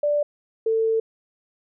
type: tone pair in turn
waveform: sine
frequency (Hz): 587.3 / 447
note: D5 / A4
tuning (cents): 0 / +27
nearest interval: perfect fourth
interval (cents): 473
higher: first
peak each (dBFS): -18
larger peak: neither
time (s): 0.03-0.23 / 0.66-1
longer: second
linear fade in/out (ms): 5
effects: none